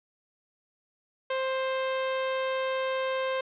sawtooth tone, 525 Hz, C5, 6 cents sharp, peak -23 dBFS, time 1.3-3.41 s, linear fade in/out 5 ms, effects resampled to 8000 Hz + 9-bit

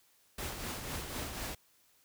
pink noise with tremolo, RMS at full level -38 dBFS, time 0.38-1.55 s, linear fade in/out 5 ms, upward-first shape triangle, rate 4 Hz, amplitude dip 50%, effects white hiss -68 dBFS RMS until 2.04 s

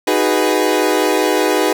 30% pulse chord, G# minor seventh, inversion second, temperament equal, 311.1 / 370 / 415.3 / 493.9 Hz, D#4 / F#4 / G#4 / B4, 0 / 0 / 0 / 0 cents, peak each -16 dBFS, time 0.07-1.73 s, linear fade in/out 5 ms, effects none

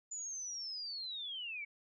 sine linear sweep, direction down, 7040 to 2217 Hz, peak -40 dBFS, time 0.11-1.65 s, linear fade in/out 10 ms, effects none

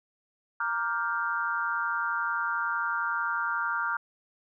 sine chord, G minor seventh, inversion first, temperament equal, 932.3 / 1174.7 / 1396.9 / 1568 Hz, Bb5 / D6 / F6 / G6, 0 / 0 / 0 / 0 cents, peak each -34 / -34 / -29 / -35 dBFS, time 0.6-3.97 s, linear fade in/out 5 ms, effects none

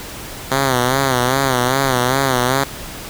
5% pulse tone with vibrato, 130 Hz, C3, 11 cents flat, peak -3 dBFS, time 0.51-2.64 s, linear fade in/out 5 ms, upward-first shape sine, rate 2.5 Hz, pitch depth 100 cents each way, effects pink hiss -31 dBFS RMS until 3.09 s

